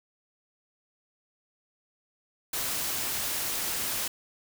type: noise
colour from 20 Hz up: white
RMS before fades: -31 dBFS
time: 2.53-4.08 s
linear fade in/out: 5 ms
effects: none